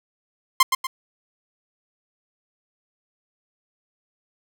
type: tone with echo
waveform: sawtooth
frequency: 1050 Hz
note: C6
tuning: 6 cents sharp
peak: -7 dBFS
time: 0.6-0.63 s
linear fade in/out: 5 ms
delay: 120 ms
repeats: 2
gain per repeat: -7 dB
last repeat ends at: 0.87 s
effects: none